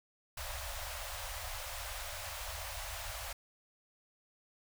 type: band-stop noise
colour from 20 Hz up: pink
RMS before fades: -42 dBFS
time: 0.37-3.33 s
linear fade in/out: 5 ms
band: 100 to 530 Hz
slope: 96 dB/octave
effects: none